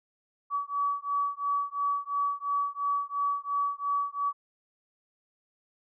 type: beating tone pair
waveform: sine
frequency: 1139 / 1141.9 Hz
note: C#6 / D6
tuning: +47 / -49 cents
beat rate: 2.9 Hz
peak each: -30 dBFS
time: 0.5-4.33 s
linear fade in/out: 50 ms
effects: none